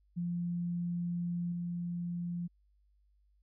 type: tone with level steps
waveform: sine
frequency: 173.6 Hz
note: F3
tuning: 10 cents flat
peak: -32 / -34 dBFS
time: 0.16-2.48 s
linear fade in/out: 20 ms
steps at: 1.52 s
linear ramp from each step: 2 ms
effects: added 50 Hz sine -66 dBFS peak until 3.42 s